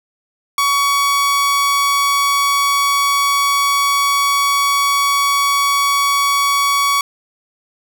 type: tone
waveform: sawtooth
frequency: 1125 Hz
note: C#6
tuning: 25 cents sharp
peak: -9 dBFS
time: 0.58-7.01 s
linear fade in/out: 2 ms
effects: none